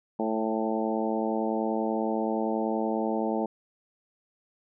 harmonic tone with a mistuned harmonic, 110.5 Hz, A2, 8 cents sharp, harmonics 2 / 3 / 4 / 5 / 6 / 7 / 8, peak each -30 / -32 / -33 / -34 / -35 / -35 / -36 dBFS, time 0.19-3.46 s, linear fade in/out 5 ms, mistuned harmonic 7, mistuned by +17 cents, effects none

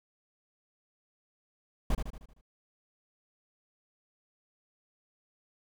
brown noise with echo, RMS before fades -26 dBFS, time 1.9-1.95 s, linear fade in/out 5 ms, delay 77 ms, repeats 6, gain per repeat -6 dB, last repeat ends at 2.412 s, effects none

